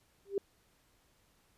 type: tone with exponential growth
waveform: sine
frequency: 397 Hz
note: G4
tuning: 22 cents sharp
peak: -25 dBFS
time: 0.25-0.38 s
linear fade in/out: 2 ms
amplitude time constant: 28 ms
effects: pink hiss -70 dBFS RMS until 1.57 s + resampled to 32000 Hz